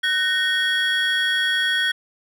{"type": "tone cluster", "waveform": "triangle", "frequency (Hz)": [1502, 1849, 3318], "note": ["F#6", "A#6", "G#7"], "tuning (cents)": [26, -15, -2], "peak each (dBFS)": -21, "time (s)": [0.03, 1.92], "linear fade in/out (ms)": 10, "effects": []}